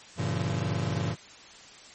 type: chord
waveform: 40% pulse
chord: G diminished seventh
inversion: none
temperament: just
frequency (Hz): 98 / 117.6 / 141.12 / 169.34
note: G2 / Bb2 / Db3 / Fb3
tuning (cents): 0 / +16 / +31 / +47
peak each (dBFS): -32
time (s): 0.16-1.16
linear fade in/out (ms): 50
effects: white hiss -49 dBFS RMS until 1.94 s + MP3 32 kbps